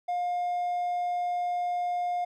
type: tone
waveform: triangle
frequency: 710 Hz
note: F5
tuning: 28 cents sharp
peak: -24 dBFS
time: 0.08-2.25 s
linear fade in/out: 10 ms
effects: tanh soft clip ceiling -20 dBFS